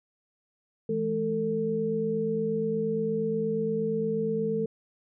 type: tone cluster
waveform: sine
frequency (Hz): 164.7 / 213.2 / 447.6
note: E3 / G#3 / A4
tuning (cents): -1 / +46 / +30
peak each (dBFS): -34 / -31 / -27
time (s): 0.89-4.66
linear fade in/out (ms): 5
effects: none